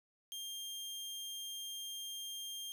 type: tone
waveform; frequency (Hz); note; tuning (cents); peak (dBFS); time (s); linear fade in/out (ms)
sawtooth; 3200; G7; +35; -39; 0.32-2.72; 0
effects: none